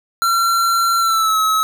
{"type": "tone with pitch glide", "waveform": "square", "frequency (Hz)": [1363, 1287.2], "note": ["F6", "E6"], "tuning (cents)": [-43, -42], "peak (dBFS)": -14, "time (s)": [0.22, 1.63], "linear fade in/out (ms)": 0, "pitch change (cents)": -99, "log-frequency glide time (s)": [0.98, 1.38], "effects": []}